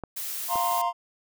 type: clicks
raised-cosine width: 1 ms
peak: -20 dBFS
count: 2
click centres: 0.037 / 0.557 s
type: noise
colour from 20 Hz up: blue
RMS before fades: -33 dBFS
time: 0.16-0.82 s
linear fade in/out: 10 ms
type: chord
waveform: triangle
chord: F suspended fourth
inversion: none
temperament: just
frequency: 698.5 / 931.3 / 1047.7 Hz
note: F5 / Bb5 / C6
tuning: 0 / -2 / +2 cents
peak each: -26 / -26 / -26 dBFS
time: 0.48-0.93 s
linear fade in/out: 50 ms
effects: none